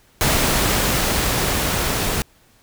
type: noise with level ramp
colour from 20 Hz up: pink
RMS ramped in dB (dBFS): -17 to -22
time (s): 0.21-2.22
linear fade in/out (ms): 0
effects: pink hiss -55 dBFS RMS until 2.62 s